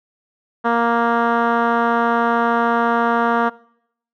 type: tone with low-pass filter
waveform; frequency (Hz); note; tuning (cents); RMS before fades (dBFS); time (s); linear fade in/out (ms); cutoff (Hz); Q
10% pulse; 233.7; A#3; +5; -17; 0.64-3.5; 20; 1400; 1.4
effects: noise-tail reverb RT60 0.7 s tail -22 dB re dry